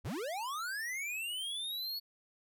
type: linear sweep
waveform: square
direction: up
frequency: 51.91 to 4435 Hz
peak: -37 dBFS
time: 0.04-2 s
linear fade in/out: 20 ms
effects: none